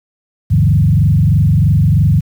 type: tone with frequency modulation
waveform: sine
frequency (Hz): 123.47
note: B2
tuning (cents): 0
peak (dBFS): -7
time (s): 0.5-2.21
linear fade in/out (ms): 20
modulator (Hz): 23.1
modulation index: 1.9
effects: 7-bit